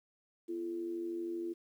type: tone with amplitude modulation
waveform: sine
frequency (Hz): 340.7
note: F4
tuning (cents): -43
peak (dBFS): -33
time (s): 0.48-1.54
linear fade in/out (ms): 20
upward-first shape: sine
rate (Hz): 92.7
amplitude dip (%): 55
effects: 11-bit